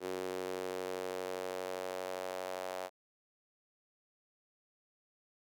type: tone with high-pass filter sweep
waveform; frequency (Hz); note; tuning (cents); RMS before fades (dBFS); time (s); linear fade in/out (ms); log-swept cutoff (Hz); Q
sawtooth; 92.5; F#2; 0; -40; 0-2.9; 50; 390 to 620; 3
effects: none